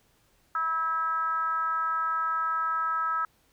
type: tone with frequency modulation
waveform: sine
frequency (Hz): 1300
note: E6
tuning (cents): -24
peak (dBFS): -25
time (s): 0.55-3.25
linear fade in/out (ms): 2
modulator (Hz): 325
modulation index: 0.58
effects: pink hiss -66 dBFS RMS until 3.52 s